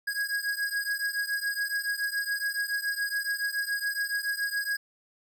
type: beating tone pair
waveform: square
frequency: 1646 / 1653.1 Hz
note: G#6 / G#6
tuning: -16 / -8 cents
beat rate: 7.1 Hz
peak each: -31 / -33 dBFS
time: 0.07-4.77 s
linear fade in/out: 10 ms
effects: none